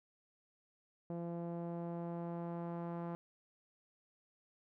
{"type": "tone with low-pass filter sweep", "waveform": "sawtooth", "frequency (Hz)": 170.6, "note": "F3", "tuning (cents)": -40, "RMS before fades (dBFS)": -42, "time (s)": [1.1, 3.15], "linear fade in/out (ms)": 0, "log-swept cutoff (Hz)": [620, 1000], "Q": 1.5, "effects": []}